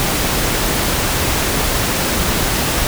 pink noise, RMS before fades -17 dBFS, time 0-2.87 s, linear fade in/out 0 ms, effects none

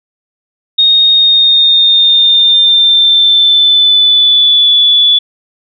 sine tone with pitch glide, 3714 to 3445 Hz, A#7 to A7, -7 to -37 cents, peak -4 dBFS, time 0.78-5.19 s, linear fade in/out 10 ms, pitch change -130 cents, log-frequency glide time 1.11-4.7 s, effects none

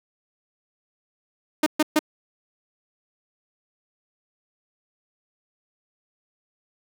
sawtooth tone bursts, 306.3 Hz, D#4, 27 cents flat, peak -12 dBFS, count 3, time 1.63-1.992 s, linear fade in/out 5 ms, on 34 ms, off 130 ms, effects none

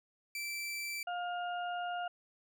sawtooth tone, 2333 Hz, D7, 12 cents flat, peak -34 dBFS, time 0.35-1.03 s, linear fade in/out 2 ms
harmonic tone, 708 Hz, F5, 23 cents sharp, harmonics 1 / 2 / 4, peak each -36 / -42 / -48 dBFS, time 1.07-2.08 s, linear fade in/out 5 ms
effects none

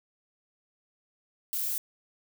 violet noise, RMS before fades -31 dBFS, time 1.53-1.78 s, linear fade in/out 0 ms, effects none

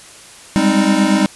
square chord, Ab major seventh, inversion third, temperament equal with one note detuned, 196 / 204.7 / 261.6 / 311.1 Hz, G3 / Ab3 / C4 / Eb4, 0 / -25 / 0 / 0 cents, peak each -17 / -17 / -20 / -17 dBFS, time 0.56-1.26 s, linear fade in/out 0 ms, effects white hiss -39 dBFS RMS until 1.35 s + resampled to 24000 Hz

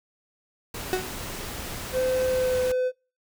pink noise, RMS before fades -35 dBFS, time 0.74-2.72 s, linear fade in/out 5 ms
35% pulse tone with exponential decay, 370.8 Hz, F#4, 4 cents sharp, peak -17 dBFS, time 0.93-1.14 s, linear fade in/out 0 ms, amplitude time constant 44 ms
triangle tone with pitch glide, 514 to 506.9 Hz, C5 to B4, -31 to +45 cents, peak -20 dBFS, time 1.92-2.92 s, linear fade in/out 50 ms, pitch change -24 cents, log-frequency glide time 2.29-2.58 s
effects noise-tail reverb RT60 0.3 s tail -22 dB re dry

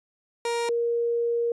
30% pulse / sine tone pair in turn, 470 / 470 Hz, A#4 / A#4, +14 / +14 cents, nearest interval unison, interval 0 cents, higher neither, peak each -22 dBFS, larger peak neither, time 0.45-0.69 / 0.69-1.52 s, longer second, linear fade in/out 2 ms, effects resampled to 24000 Hz

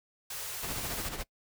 white band-stop noise, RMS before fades -39 dBFS, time 0.3-1.09 s, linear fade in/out 5 ms, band 160 to 370 Hz, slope 48 dB/octave
pink noise with tremolo, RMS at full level -36 dBFS, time 0.62-1.24 s, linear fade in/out 20 ms, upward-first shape sine, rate 14 Hz, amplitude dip 55%
effects noise-tail reverb RT60 0.1 s tail -23 dB re dry

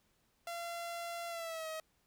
sawtooth tone with pitch glide, 684 to 634.5 Hz, F5 to D#5, -36 to +34 cents, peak -36 dBFS, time 0.47-1.8 s, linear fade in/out 2 ms, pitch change -130 cents, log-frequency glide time 1.28-1.68 s, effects pink hiss -75 dBFS RMS until 2.06 s

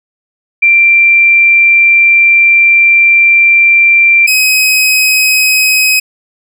sine / sawtooth tone pair in turn, 2360 / 2533 Hz, D7 / D#7, +8 / +30 cents, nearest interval minor second, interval 122 cents, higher second, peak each -3 dBFS, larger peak neither, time 0.62-4.27 / 4.27-6 s, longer first, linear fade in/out 10 ms, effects none

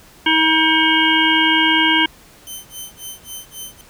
harmonic tone, 318.2 Hz, D#4, 39 cents sharp, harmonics 1 / 3 / 5 / 7 / 9 / 10, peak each -19 / -19 / -19 / -19 / -19 / -19 dBFS, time 0.26-2.06 s, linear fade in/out 5 ms
10% pulse tone with tremolo, 3077 Hz, G7, 33 cents flat, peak -20 dBFS, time 2.47-3.81 s, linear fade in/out 0 ms, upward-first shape sine, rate 3.7 Hz, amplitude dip 100%
effects pink hiss -46 dBFS RMS until 3.89 s

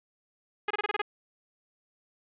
10% pulse tone bursts, 415.3 Hz, G#4, in tune, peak -18 dBFS, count 7, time 0.68-1.018 s, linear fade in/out 5 ms, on 26 ms, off 26 ms, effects resampled to 8000 Hz + 9-bit

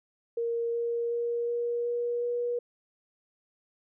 sine tone with pitch steps, 466.4 / 469.4 / 472.4 / 475.4 / 478.4 / 481.5 Hz, A#4 / A#4 / A#4 / A#4 / A#4 / B4, +1 / +12 / +23 / +34 / +45 / -44 cents, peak -27 dBFS, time 0.37-2.59 s, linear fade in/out 5 ms, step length 370 ms, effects none

